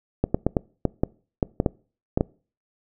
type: clicks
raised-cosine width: 2 ms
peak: -6 dBFS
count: 11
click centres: 0.24 / 0.345 / 0.466 / 0.568 / 0.853 / 1.035 / 1.428 / 1.601 / 1.662 / 2.175 / 2.209 s
effects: noise-tail reverb RT60 0.4 s tail -24 dB re dry